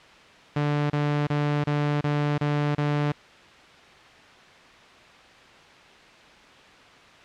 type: tone bursts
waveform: sawtooth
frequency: 146.83 Hz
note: D3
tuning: in tune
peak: -18 dBFS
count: 7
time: 0.56-3.12 s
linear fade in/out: 5 ms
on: 340 ms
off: 30 ms
effects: white hiss -49 dBFS RMS until 7.24 s + low-pass 3000 Hz 12 dB/octave